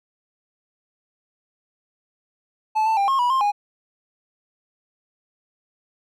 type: tone with pitch steps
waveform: triangle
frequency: 869 / 886 / 796 / 1077 / 975 / 1057 / 822 Hz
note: A5 / A5 / G5 / C6 / B5 / C6 / G#5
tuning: -22 / +12 / +26 / +50 / -23 / +17 / -18 cents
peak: -15 dBFS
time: 2.75-3.52 s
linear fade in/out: 20 ms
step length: 110 ms
effects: none